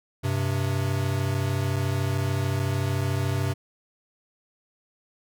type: tone pair together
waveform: square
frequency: 97.21 / 130.81 Hz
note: G2 / C3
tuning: -14 / 0 cents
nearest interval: perfect fourth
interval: 514 cents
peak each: -27 dBFS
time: 0.23-3.54 s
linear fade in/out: 20 ms
effects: none